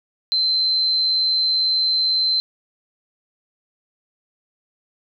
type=tone; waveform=sine; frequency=4091 Hz; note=C8; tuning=40 cents flat; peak=-16 dBFS; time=0.32-2.4 s; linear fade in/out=0 ms; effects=none